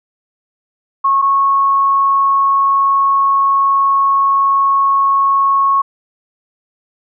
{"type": "tone pair in turn", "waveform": "sine", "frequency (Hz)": [1094, 1099.7], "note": ["C#6", "C#6"], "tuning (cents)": [-23, -14], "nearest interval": "unison", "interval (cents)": 9, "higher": "second", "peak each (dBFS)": -9, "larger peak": "neither", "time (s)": [[1.04, 1.22], [1.22, 5.82]], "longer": "second", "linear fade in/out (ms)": 10, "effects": []}